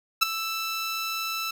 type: tone with ADSR envelope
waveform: 15% pulse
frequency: 1323 Hz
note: E6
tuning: 6 cents sharp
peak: -8 dBFS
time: 0.21-1.51 s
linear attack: 17 ms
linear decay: 11 ms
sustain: -14 dB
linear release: 5 ms
effects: 8-bit